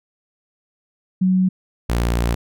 sine / sawtooth tone pair in turn, 185.9 / 58.55 Hz, F#3 / A#1, +8 / +8 cents, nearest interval octave + minor sixth, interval 2000 cents, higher first, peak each -13 dBFS, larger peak neither, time 1.21-1.49 / 1.89-2.35 s, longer second, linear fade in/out 10 ms, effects none

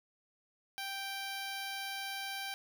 10% pulse tone, 784 Hz, G5, in tune, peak -30 dBFS, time 0.78-2.54 s, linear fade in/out 0 ms, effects none

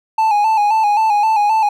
triangle tone with vibrato, 854 Hz, G#5, 48 cents sharp, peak -9 dBFS, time 0.18-1.69 s, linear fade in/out 5 ms, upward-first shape square, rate 3.8 Hz, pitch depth 55 cents each way, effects none

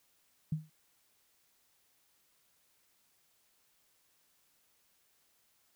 sine tone with exponential decay, 155.7 Hz, D#3, 2 cents sharp, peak -27 dBFS, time 0.52-0.7 s, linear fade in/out 5 ms, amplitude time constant 39 ms, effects white hiss -72 dBFS RMS until 5.75 s

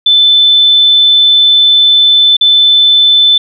sine tone with dropouts, 3520 Hz, A7, in tune, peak -3 dBFS, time 0.06-3.38 s, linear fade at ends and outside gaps 5 ms, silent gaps 2.368-2.41 s, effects none

